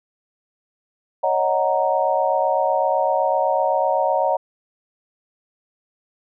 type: chord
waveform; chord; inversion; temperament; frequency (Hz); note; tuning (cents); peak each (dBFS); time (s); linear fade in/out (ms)
sine; D# minor seventh; third; equal; 554.4 / 622.3 / 740 / 932.3; C#5 / D#5 / F#5 / A#5; 0 / 0 / 0 / 0; -22; 1.23-4.37; 10
effects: none